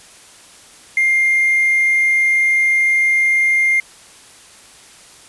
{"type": "tone with hard clipping", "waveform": "triangle", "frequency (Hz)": 2111, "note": "C7", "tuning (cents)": 15, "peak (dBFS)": -12, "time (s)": [0.97, 3.8], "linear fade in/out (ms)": 2, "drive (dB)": 4, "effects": ["white hiss -43 dBFS RMS until 5.28 s", "resampled to 24000 Hz"]}